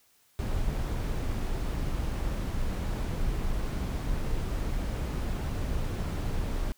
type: noise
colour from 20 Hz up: brown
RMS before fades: -30 dBFS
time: 0.39-6.72 s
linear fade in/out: 0 ms
effects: white hiss -65 dBFS RMS until 6.77 s